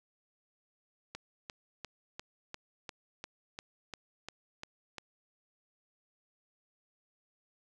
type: click train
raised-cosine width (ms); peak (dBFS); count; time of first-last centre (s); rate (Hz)
0.2; -24; 12; 1.15-4.983; 2.87
effects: none